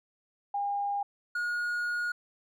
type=tone pair in turn; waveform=sine / triangle; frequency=808 / 1439.7 Hz; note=G#5 / F#6; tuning=-48 / -48 cents; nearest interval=minor seventh; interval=1000 cents; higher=second; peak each=-28 / -27 dBFS; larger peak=second; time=0.54-1.03 / 1.35-2.12 s; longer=second; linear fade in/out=5 ms; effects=none